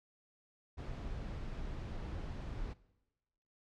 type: noise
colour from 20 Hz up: brown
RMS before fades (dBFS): -42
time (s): 0.77-2.74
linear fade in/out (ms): 20
effects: noise-tail reverb RT60 1.0 s tail -20 dB re dry + low-pass 5000 Hz 12 dB/octave